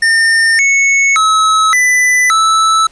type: tone with pitch steps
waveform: square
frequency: 1814 / 2205 / 1289 / 1995 / 1312 Hz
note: A#6 / C#7 / E6 / B6 / E6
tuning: -48 / -10 / -39 / +17 / -9 cents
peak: -8 dBFS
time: 0.02-2.87 s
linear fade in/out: 5 ms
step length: 570 ms
effects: pink hiss -46 dBFS RMS until 2.91 s + resampled to 22050 Hz